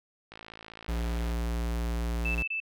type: click train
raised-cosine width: 0.3 ms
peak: -28 dBFS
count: 56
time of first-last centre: 0.32-1.316 s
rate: 55.2 Hz
type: tone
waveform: square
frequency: 58.1 Hz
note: A#1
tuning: 5 cents flat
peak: -29 dBFS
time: 0.88-2.43 s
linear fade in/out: 10 ms
type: tone bursts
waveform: sine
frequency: 2637 Hz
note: E7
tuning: in tune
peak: -29 dBFS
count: 3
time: 2.25-2.602 s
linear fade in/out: 5 ms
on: 100 ms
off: 26 ms
effects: none